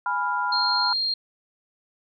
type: chord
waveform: sine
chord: F diminished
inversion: first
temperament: equal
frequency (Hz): 830.6 / 987.8 / 1396.9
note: Ab5 / Cb6 / F6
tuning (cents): 0 / 0 / 0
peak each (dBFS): -30 / -25 / -27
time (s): 0.06-0.93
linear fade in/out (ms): 2
type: tone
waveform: sine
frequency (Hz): 4215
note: C8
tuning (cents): +12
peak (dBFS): -22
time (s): 0.52-1.14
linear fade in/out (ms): 5
effects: none